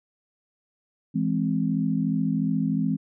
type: chord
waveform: sine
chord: E augmented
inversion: none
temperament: equal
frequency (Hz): 164.81 / 207.7 / 261.6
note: E3 / G#3 / B#3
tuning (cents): 0 / 0 / 0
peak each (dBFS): -26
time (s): 1.14-2.97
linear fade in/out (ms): 20
effects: none